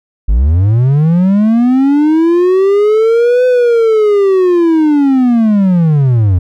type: linear two-way sweep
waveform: triangle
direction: up then down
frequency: 46.38 to 507 to 84.9 Hz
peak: -4 dBFS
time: 0.28-6.39 s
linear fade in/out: 10 ms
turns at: 3.46 s
effects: none